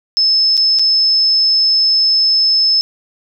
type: tone with dropouts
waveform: sine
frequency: 5230 Hz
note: E8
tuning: 15 cents flat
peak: -9 dBFS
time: 0.17-2.81 s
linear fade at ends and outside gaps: 0 ms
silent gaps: 0.569-0.576 / 0.788-0.794 s
effects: none